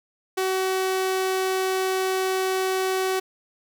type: tone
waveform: sawtooth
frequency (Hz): 377.3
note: F#4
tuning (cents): +34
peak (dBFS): -18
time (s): 0.37-3.2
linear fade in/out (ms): 10
effects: none